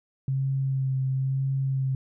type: tone with vibrato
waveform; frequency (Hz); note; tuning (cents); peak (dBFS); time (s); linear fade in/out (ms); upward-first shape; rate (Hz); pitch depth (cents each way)
sine; 133.7; C3; +38; -23; 0.28-1.95; 2; sine; 1; 20
effects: none